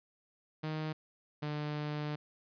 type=tone pair in turn; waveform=sawtooth; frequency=155.56 / 149.34 Hz; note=D#3 / D3; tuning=0 / +29 cents; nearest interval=minor second; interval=71 cents; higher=first; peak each=-31 / -31 dBFS; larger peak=neither; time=0.63-0.93 / 1.42-2.16 s; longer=second; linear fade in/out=10 ms; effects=resampled to 11025 Hz